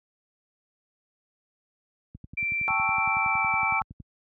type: click train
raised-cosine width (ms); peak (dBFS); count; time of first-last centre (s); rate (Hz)
5; -28; 21; 2.15-4.002; 10.8
type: tone with pitch glide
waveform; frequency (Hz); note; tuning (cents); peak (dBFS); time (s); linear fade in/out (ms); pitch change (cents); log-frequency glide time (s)
sine; 2349 to 2325; D7 to D7; 0 to -18; -25; 2.37-3.8; 10; -18; 2.96-3.48
type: chord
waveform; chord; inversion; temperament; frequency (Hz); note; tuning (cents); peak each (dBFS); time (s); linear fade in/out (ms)
sine; A dominant seventh; third; equal; 784 / 880 / 1108.7 / 1318.5; G5 / A5 / C#6 / E6; 0 / 0 / 0 / 0; -31 / -29 / -32 / -30; 2.68-3.82; 0
effects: high-pass 60 Hz 12 dB/octave